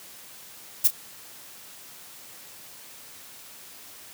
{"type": "noise with echo", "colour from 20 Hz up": "violet", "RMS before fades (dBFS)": -17, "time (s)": [0.84, 0.88], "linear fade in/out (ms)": 10, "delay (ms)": 29, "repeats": 1, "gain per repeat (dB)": -14, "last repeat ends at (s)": 0.909, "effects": ["white hiss -46 dBFS RMS until 4.13 s", "high-pass 80 Hz 12 dB/octave"]}